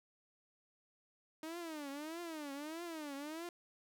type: tone with vibrato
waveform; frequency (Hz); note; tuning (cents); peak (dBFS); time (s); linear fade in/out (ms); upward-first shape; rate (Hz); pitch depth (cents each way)
sawtooth; 309.4; D#4; -10; -39; 1.43-3.49; 2; triangle; 1.6; 220
effects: none